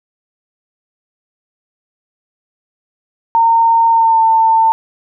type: tone with pitch glide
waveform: sine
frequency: 916 to 897.1 Hz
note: A#5 to A5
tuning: -31 to +33 cents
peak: -7 dBFS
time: 3.35-4.72 s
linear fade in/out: 0 ms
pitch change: -36 cents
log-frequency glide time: 3.91-4.19 s
effects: none